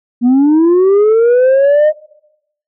sine linear sweep, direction up, 234.9 to 622.3 Hz, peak -3 dBFS, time 0.21-1.93 s, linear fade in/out 50 ms, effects noise-tail reverb RT60 0.8 s tail -22 dB re dry + tanh soft clip ceiling -5 dBFS

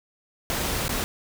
pink noise with dropouts, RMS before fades -27 dBFS, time 0.5-1.04 s, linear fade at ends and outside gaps 0 ms, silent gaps 0.881-0.893 s, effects none

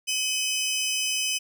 20% pulse tone pair together, 2541 / 3022 Hz, D#7 / F#7, +36 / +36 cents, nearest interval minor third, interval 300 cents, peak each -23 / -22 dBFS, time 0.07-1.39 s, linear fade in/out 20 ms, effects none

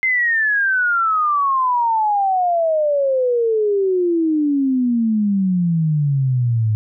sine exponential sweep, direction down, 2093 to 106.2 Hz, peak -14 dBFS, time 0.03-6.75 s, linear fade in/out 0 ms, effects none

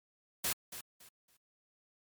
white noise with echo, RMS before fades -33 dBFS, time 0.44-0.53 s, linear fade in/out 5 ms, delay 280 ms, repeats 3, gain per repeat -12 dB, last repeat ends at 1.37 s, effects MP3 96 kbps

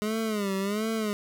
25% pulse tone with vibrato, 207.7 Hz, G#3, in tune, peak -23 dBFS, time 0.02-1.13 s, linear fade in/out 0 ms, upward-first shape sine, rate 1.4 Hz, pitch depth 130 cents each way, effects none

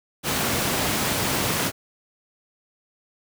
pink high-pass noise, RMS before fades -24 dBFS, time 0.23-1.72 s, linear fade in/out 50 ms, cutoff 100 Hz, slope 12 dB/octave, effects none

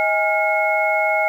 sine tone cluster, 633 / 824 / 1411 / 2176 Hz, D#5 / G#5 / F6 / C#7, +30 / -14 / +17 / -33 cents, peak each -20 / -21 / -27 / -20 dBFS, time 0-1.28 s, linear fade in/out 0 ms, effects 8-bit

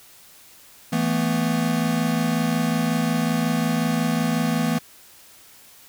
square chord, E suspended fourth, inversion none, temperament equal with one note detuned, 164.81 / 221.4 / 246.9 Hz, E3 / A3 / B3, 0 / +11 / 0 cents, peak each -25 dBFS, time 0.92-4.79 s, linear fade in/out 10 ms, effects white hiss -49 dBFS RMS until 5.88 s

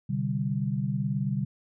sine chord, C suspended second, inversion none, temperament equal with one note detuned, 128.27 / 146.83 / 196 Hz, C3 / D3 / G3, -34 / 0 / 0 cents, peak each -30 dBFS, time 0.09-1.45 s, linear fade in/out 10 ms, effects none

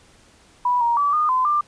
sine tone with pitch steps, 983 / 941 / 1152 / 1222 / 1023 / 1189 Hz, B5 / A#5 / D6 / D#6 / C6 / D6, -8 / +16 / -34 / -32 / -39 / +21 cents, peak -16 dBFS, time 0.65-1.61 s, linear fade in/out 5 ms, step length 160 ms, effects pink hiss -53 dBFS RMS until 1.67 s + resampled to 22050 Hz

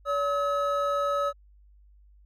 triangle tone pair together, 570 / 1282 Hz, C#5 / E6, +48 / -49 cents, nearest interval octave + major second, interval 1403 cents, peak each -25 dBFS, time 0.05-1.33 s, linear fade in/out 50 ms, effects added 50 Hz sine -53 dBFS peak until 2.25 s

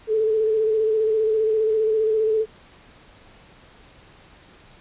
sine tone with vibrato, 436.7 Hz, A4, 13 cents flat, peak -17 dBFS, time 0.07-2.46 s, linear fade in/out 50 ms, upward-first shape square, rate 15 Hz, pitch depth 25 cents each way, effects pink hiss -50 dBFS RMS until 4.8 s + resampled to 8000 Hz

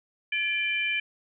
sine tone cluster, 1714 / 2368 / 3050 Hz, A6 / D7 / G7, -46 / +14 / -48 cents, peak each -33 / -26 / -33 dBFS, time 0.32-1 s, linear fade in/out 5 ms, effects none

